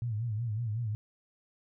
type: tone with vibrato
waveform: sine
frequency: 112.3 Hz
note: A2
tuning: 36 cents sharp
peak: -30 dBFS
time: 0.02-0.95 s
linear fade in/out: 0 ms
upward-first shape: sine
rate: 5.4 Hz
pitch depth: 130 cents each way
effects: none